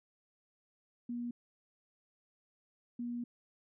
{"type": "tone bursts at uneven times", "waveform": "sine", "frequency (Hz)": 240, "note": "B3", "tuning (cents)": -49, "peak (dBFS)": -36, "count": 2, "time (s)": [[1.09, 1.31], [2.99, 3.24]], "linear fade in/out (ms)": 5, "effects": []}